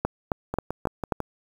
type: two click trains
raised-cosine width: 1 ms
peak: -9 / -14 dBFS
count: 5 / 5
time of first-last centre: 0.05-1.122 / 0.54-1.203 s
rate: 3.73 / 6.03 Hz
effects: 7-bit